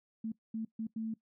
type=tone bursts at uneven times; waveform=sine; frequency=222.4 Hz; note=A3; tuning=19 cents sharp; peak=-34 dBFS; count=4; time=0.24-0.32 / 0.54-0.65 / 0.79-0.87 / 0.96-1.14 s; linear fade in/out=5 ms; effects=noise-tail reverb RT60 0.1 s tail -19 dB re dry